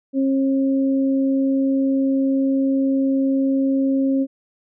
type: tone pair together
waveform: sine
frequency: 269.9 / 539.8 Hz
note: C#4 / C#5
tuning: -46 / -46 cents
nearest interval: octave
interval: 1200 cents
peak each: -16 / -26 dBFS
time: 0.13-4.27 s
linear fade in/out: 50 ms
effects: none